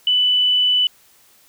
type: tone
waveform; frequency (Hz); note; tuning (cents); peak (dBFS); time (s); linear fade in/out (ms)
sine; 2986; F#7; +15; -13; 0.07-0.87; 2
effects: white hiss -53 dBFS RMS until 1.48 s